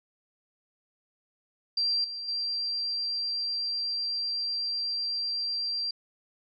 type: tone with level steps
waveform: sine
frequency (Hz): 4723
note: D8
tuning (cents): +9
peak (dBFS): -24 / -34 / -28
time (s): 1.77-5.91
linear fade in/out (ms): 5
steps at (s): 2.04 / 2.28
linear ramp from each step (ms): 5
effects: none